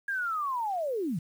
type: linear sweep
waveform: sine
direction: down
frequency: 1643 to 140 Hz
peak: -28 dBFS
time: 0.08-1.19 s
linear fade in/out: 5 ms
effects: 9-bit